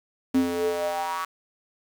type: tone with high-pass filter sweep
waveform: square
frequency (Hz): 86.6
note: F2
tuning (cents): -14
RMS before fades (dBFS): -26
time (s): 0.34-1.25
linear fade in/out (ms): 5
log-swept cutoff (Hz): 250 to 1200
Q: 6.4
effects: 8-bit